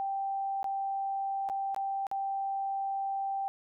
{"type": "tone with dropouts", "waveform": "sine", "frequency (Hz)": 784, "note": "G5", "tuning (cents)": 0, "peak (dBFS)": -30, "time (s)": [0, 3.48], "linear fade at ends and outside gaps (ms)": 0, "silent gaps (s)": [[0.63, 0.643], [1.489, 1.498], [1.746, 1.763], [2.068, 2.114]], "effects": []}